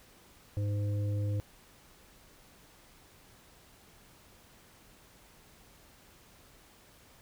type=harmonic tone; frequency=102.5 Hz; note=G#2; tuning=22 cents flat; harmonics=1 / 3 / 5; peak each=-29 / -43 / -44 dBFS; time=0.57-1.4 s; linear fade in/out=0 ms; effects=pink hiss -59 dBFS RMS until 7.21 s